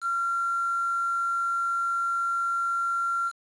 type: tone with quantisation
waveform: sine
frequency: 1374 Hz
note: F6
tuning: 29 cents flat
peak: -24 dBFS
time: 0.01-3.32 s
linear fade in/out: 50 ms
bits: 7
effects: resampled to 22050 Hz